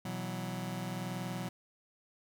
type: chord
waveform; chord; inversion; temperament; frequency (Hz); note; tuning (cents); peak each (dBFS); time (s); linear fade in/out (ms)
sawtooth; B suspended fourth; none; just; 123.47 / 164.63 / 185.21; B2 / E3 / F#3; 0 / -2 / +2; -37 / -38 / -35; 0.05-1.49; 5
effects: none